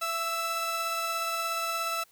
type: tone pair together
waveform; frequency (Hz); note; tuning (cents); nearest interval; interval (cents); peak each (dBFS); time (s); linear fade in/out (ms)
sawtooth; 667.7 / 1318.5; E5 / E6; +22 / 0; octave; 1178; -32 / -26; 0.01-2.04; 10
effects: white hiss -62 dBFS RMS until 2.11 s